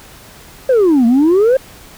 sine exponential two-way sweep, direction down then up, 545 to 225 to 545 Hz, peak -5 dBFS, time 0.69-1.57 s, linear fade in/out 5 ms, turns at 1.06 s, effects tanh soft clip ceiling -6 dBFS + pink hiss -39 dBFS RMS until 1.97 s

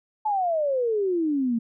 sine exponential sweep, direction down, 876 to 223.8 Hz, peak -21 dBFS, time 0.25-1.59 s, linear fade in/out 10 ms, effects none

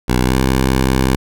10% pulse tone with pitch glide, 62.3 to 65.28 Hz, B1 to C2, +16 to -3 cents, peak -4 dBFS, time 0.08-1.16 s, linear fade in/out 10 ms, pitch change +81 cents, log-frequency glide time 0.21-0.37 s, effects none

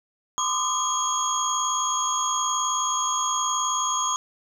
sine tone cluster, 1026 / 1178 / 1237 / 3269 / 6630 Hz, C6 / D6 / D#6 / G#7 / G#8, -34 / +5 / -10 / -28 / -4 cents, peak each -26 / -29 / -31 / -31 / -26 dBFS, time 0.38-4.16 s, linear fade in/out 0 ms, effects tanh soft clip ceiling -14 dBFS + 9-bit

